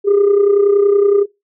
sine tone with amplitude modulation, 403.8 Hz, G#4, 49 cents flat, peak -4 dBFS, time 0.04-1.26 s, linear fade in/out 50 ms, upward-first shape sine, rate 30.7 Hz, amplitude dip 70%, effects noise-tail reverb RT60 0.2 s tail -23 dB re dry + tanh soft clip ceiling -5 dBFS

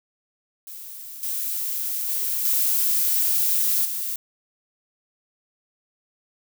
violet noise with level steps, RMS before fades -38 / -27 / -25 / -21 / -28 dBFS, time 0.67-4.16 s, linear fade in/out 2 ms, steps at 1.23 / 2.09 / 2.45 / 3.85 s, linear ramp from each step 2 ms, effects none

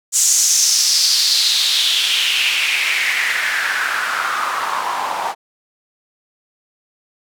white noise with band-pass filter sweep, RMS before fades -17 dBFS, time 0.12-5.35 s, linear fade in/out 50 ms, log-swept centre 7300 to 820 Hz, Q 4, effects none

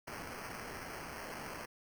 white noise with sample-and-hold, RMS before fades -45 dBFS, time 0.07-1.66 s, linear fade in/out 10 ms, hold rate 3675 Hz, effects none

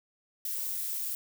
violet noise, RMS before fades -34 dBFS, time 0.45-1.15 s, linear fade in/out 2 ms, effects none

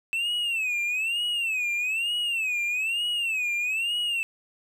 triangle tone with vibrato, 2637 Hz, E7, in tune, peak -23 dBFS, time 0.13-4.23 s, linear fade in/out 0 ms, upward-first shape sine, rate 1.1 Hz, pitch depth 170 cents each way, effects none

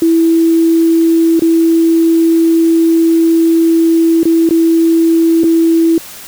sine tone with dropouts, 329.6 Hz, E4, in tune, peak -6 dBFS, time 0.02-5.98 s, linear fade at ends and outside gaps 2 ms, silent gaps 1.395-1.42 / 4.232-4.254 / 4.491-4.508 / 5.435-5.44 s, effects white hiss -31 dBFS RMS until 6.27 s

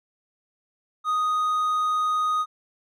triangle tone, 1244.5 Hz, D#6, in tune, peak -19 dBFS, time 1.04-2.46 s, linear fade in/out 50 ms, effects none

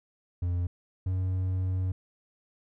triangle tone pair in turn, 88.1 / 92.84 Hz, F2 / F#2, +16 / +6 cents, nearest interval minor second, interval 90 cents, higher second, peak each -24 dBFS, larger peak neither, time 0.42-0.67 / 1.06-1.92 s, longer second, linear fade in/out 5 ms, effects none

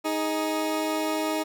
20% pulse tone pair together, 312.9 / 415.3 Hz, D#4 / G#4, +10 / 0 cents, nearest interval perfect fourth, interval 490 cents, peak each -21 / -27 dBFS, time 0.04-1.44 s, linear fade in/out 20 ms, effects none

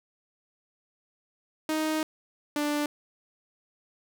sawtooth tone pair in turn, 312.1 / 294.6 Hz, D#4 / D4, +5 / +6 cents, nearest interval minor second, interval 99 cents, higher first, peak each -22 dBFS, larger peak neither, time 1.69-2.03 / 2.56-2.86 s, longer first, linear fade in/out 2 ms, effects none

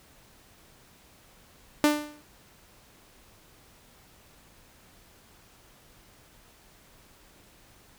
sawtooth tone with exponential decay, 297.5 Hz, D4, 22 cents sharp, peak -12 dBFS, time 1.84-2.22 s, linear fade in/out 0 ms, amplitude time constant 81 ms, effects pink hiss -57 dBFS RMS until 7.98 s

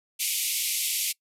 white band-pass noise, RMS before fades -28 dBFS, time 0.19-1.13 s, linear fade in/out 20 ms, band 2100 to 14000 Hz, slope 96 dB/octave, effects noise-tail reverb RT60 0.1 s tail -24 dB re dry

